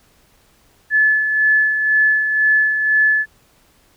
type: tone with tremolo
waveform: sine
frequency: 1727 Hz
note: A6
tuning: 33 cents flat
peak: -10 dBFS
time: 0.9-3.26 s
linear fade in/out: 50 ms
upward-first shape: sine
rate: 2 Hz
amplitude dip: 50%
effects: pink hiss -55 dBFS RMS until 3.96 s